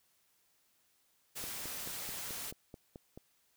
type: noise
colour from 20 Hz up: white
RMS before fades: -42 dBFS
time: 1.35-2.52 s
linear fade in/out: 20 ms
type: click train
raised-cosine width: 2 ms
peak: -34 dBFS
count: 9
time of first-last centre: 1.44-3.175 s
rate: 4.61 Hz
effects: white hiss -73 dBFS RMS until 3.56 s